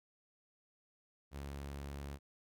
sawtooth tone, 70.2 Hz, C#2, 22 cents sharp, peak -39 dBFS, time 1.31-2.19 s, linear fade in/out 50 ms, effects none

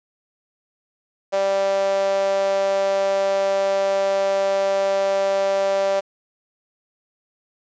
sawtooth tone with high-pass filter, 195.8 Hz, G3, 2 cents flat, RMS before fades -20 dBFS, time 1.32-6.01 s, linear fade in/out 20 ms, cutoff 590 Hz, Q 5.9, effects resampled to 16000 Hz + 8-bit

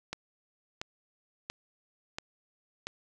click train, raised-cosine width 0.2 ms, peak -18 dBFS, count 5, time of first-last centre 0.13-2.87 s, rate 1.46 Hz, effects none

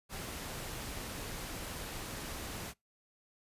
pink noise, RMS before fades -42 dBFS, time 0.09-2.74 s, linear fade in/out 50 ms, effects noise-tail reverb RT60 0.2 s tail -26 dB re dry + resampled to 32000 Hz

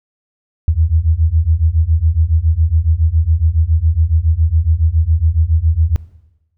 sine beating tone pair, 77 / 84.2 Hz, D#2 / E2, -17 / +37 cents, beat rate 7.2 Hz, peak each -13 dBFS, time 0.68-5.96 s, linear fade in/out 0 ms, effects noise-tail reverb RT60 1.0 s tail -19 dB re dry

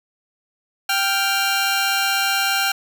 15% pulse tone pair together, 784 / 1395.9 Hz, G5 / F6, 0 / -1 cents, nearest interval minor seventh, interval 999 cents, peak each -14 dBFS, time 0.89-2.72 s, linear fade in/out 5 ms, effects none

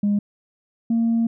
sine tone pair in turn, 204.7 / 229.8 Hz, G#3 / A#3, -25 / -25 cents, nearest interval major second, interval 200 cents, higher second, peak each -15 dBFS, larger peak neither, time 0.03-0.19 / 0.9-1.27 s, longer second, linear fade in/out 5 ms, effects tanh soft clip ceiling -14 dBFS

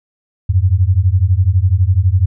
sine beating tone pair, 87 / 99 Hz, F2 / G2, -6 / +18 cents, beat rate 12 Hz, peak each -12 dBFS, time 0.49-2.26 s, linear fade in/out 10 ms, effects none

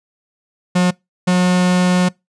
45% pulse tone pair in turn, 180 / 180.77 Hz, F#3 / F#3, -47 / -40 cents, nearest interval unison, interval 7 cents, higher second, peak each -11 dBFS, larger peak neither, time 0.75-0.91 / 1.27-2.09 s, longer second, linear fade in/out 10 ms, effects noise-tail reverb RT60 0.2 s tail -25 dB re dry + resampled to 22050 Hz

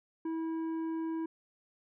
sine tone with tanh clipping, 324.8 Hz, E4, 26 cents flat, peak -34 dBFS, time 0.25-1.26 s, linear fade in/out 5 ms, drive 8 dB, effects none

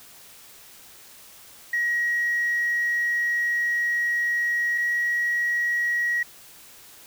sine tone pair in turn, 1900 / 1906.7 Hz, A#6 / A#6, +33 / +39 cents, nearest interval unison, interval 6 cents, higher second, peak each -20 dBFS, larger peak neither, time 1.73-4.78 / 4.78-6.23 s, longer first, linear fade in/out 5 ms, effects tanh soft clip ceiling -17 dBFS + white hiss -48 dBFS RMS until 7.06 s

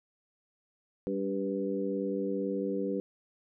harmonic tone with a mistuned harmonic, 98 Hz, G2, in tune, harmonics 2 / 3 / 4 / 5, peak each -35 / -35 / -35 / -35 dBFS, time 1.07-3 s, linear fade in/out 0 ms, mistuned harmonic 3, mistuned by -38 cents, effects none

